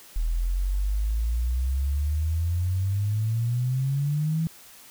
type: exponential sweep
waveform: sine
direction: up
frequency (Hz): 39.2 to 164.81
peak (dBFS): -22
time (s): 0.16-4.47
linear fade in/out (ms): 0
effects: white hiss -49 dBFS RMS until 4.9 s